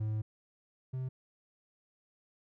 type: tone pair in turn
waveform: triangle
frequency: 108.1 / 129.52 Hz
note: A2 / C3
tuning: -30 / -17 cents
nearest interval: minor third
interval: 313 cents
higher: second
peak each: -29 / -32 dBFS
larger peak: first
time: 0-0.22 / 0.93-1.09 s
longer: first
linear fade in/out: 10 ms
effects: none